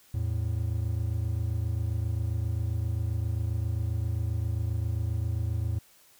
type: tone pair together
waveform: triangle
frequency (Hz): 82.18 / 109.7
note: E2 / A2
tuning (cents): -5 / -5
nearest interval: perfect fourth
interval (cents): 500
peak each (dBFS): -28 / -27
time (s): 0.14-5.79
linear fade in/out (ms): 5
effects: white hiss -59 dBFS RMS until 6.19 s